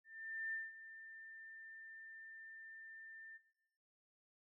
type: tone with ADSR envelope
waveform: sine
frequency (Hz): 1792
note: A6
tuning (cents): +31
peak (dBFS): -38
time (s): 0.04-3.39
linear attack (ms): 490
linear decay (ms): 190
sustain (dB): -13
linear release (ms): 31
effects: noise-tail reverb RT60 0.9 s tail -19 dB re dry